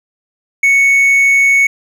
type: tone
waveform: triangle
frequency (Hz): 2217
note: C#7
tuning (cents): 0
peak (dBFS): -5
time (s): 0.63-1.67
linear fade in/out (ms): 5
effects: none